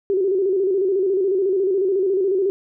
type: tone with vibrato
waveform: sine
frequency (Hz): 383.3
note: G4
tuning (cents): -39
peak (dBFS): -16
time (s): 0.1-2.5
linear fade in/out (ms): 0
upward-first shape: square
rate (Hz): 14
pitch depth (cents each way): 71
effects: none